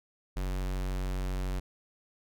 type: tone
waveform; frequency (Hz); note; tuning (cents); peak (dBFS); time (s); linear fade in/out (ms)
square; 46.56; F#1; +12; -31; 0.36-1.6; 10
effects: none